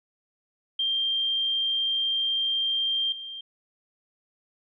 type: tone with level steps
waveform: sine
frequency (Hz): 3178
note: G7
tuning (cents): +23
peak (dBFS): -23 / -35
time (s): 0.79-3.41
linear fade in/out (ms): 5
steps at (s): 3.12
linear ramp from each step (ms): 2
effects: none